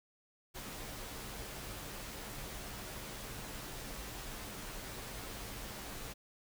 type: noise with comb filter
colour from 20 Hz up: pink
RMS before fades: -45 dBFS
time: 0.54-6.14 s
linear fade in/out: 20 ms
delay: 12 ms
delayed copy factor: -0.5
effects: none